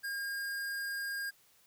square tone, 1617 Hz, G#6, 47 cents flat, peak -36 dBFS, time 0.03-1.31 s, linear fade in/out 20 ms, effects white hiss -66 dBFS RMS until 1.66 s

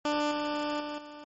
15% pulse tone with level steps, 296.2 Hz, D4, 15 cents sharp, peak -20 / -23 / -28 / -37 dBFS, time 0.05-1.24 s, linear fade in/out 2 ms, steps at 0.31 / 0.8 / 0.98 s, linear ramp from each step 5 ms, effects low-pass 6000 Hz 12 dB/octave + MP3 32 kbps

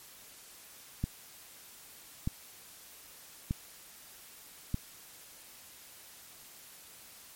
click train, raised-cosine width 5 ms, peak -18 dBFS, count 4, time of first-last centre 1.04-4.744 s, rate 0.81 Hz, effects white hiss -53 dBFS RMS until 7.35 s + MP3 64 kbps

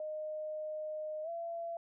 sine tone with pitch glide, 616 to 675.6 Hz, D#5 to E5, -17 to +42 cents, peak -37 dBFS, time 0-1.77 s, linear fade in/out 2 ms, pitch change +159 cents, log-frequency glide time 1.23-1.29 s, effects none

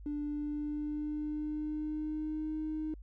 triangle tone with pitch glide, 293.7 to 310.4 Hz, D4 to D#4, 0 to -4 cents, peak -30 dBFS, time 0.06-2.94 s, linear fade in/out 2 ms, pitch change +96 cents, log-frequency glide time 0.2-2.56 s, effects tanh soft clip ceiling -31 dBFS + added 50 Hz sine -46 dBFS peak until 3.02 s

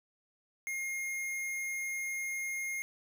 square tone, 2136 Hz, C7, 35 cents sharp, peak -35 dBFS, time 0.67-2.82 s, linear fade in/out 0 ms, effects none

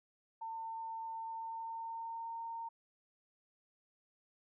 sine tone with pitch glide, 902 to 917.2 Hz, A5 to A#5, +43 to -28 cents, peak -40 dBFS, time 0.41-2.69 s, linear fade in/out 10 ms, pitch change +29 cents, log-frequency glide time 1.25-2.35 s, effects none

